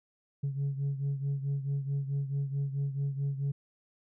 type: beating tone pair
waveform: sine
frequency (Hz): 138.59 / 143.19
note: C#3 / D3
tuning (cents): 0 / -43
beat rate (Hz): 4.6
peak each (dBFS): -29 / -34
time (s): 0.43-3.52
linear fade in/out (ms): 10
effects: tanh soft clip ceiling -26 dBFS